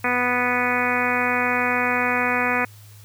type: harmonic tone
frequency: 246.9 Hz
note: B3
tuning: in tune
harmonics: 1 / 2 / 3 / 4 / 5 / 6 / 7 / 8 / 9 / 10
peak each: -28 / -28 / -28 / -28 / -28 / -28 / -28 / -28 / -28 / -28 dBFS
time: 0.04-2.65 s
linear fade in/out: 5 ms
effects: added 104 Hz sine -43 dBFS peak until 3.04 s + white hiss -51 dBFS RMS until 3.04 s